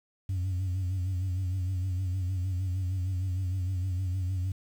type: tone with vibrato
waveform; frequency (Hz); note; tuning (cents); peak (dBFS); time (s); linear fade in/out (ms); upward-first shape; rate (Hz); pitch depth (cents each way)
sine; 92.5; F#2; 0; -25; 0.29-4.52; 5; sine; 6.5; 63
effects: tanh soft clip ceiling -26 dBFS + 9-bit